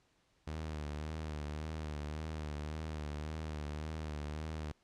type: tone with vibrato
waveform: sawtooth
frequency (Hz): 76.4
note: D#2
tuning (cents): -31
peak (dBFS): -35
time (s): 0.47-4.72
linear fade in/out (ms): 5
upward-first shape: sine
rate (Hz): 1.8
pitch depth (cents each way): 56
effects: pink hiss -73 dBFS RMS until 4.83 s + low-pass 7000 Hz 12 dB/octave